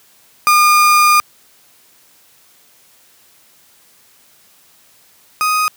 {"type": "tone pair in turn", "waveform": "35% pulse", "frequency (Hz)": [1213, 1248.5], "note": ["D#6", "D#6"], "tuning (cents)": [-44, 6], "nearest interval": "unison", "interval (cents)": 50, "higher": "second", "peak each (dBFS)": [-6, -11], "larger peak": "first", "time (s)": [[0.47, 1.2], [5.41, 5.68]], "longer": "first", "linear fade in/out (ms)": 0, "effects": ["white hiss -50 dBFS RMS until 5.76 s", "high-pass 80 Hz 12 dB/octave"]}